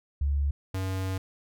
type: tone pair in turn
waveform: sine / square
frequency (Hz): 70.9 / 94.64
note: C#2 / F#2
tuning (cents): +40 / +40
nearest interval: perfect fourth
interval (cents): 500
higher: second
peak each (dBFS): -23 / -29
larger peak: first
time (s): 0.21-0.51 / 0.74-1.18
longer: second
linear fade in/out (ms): 5
effects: none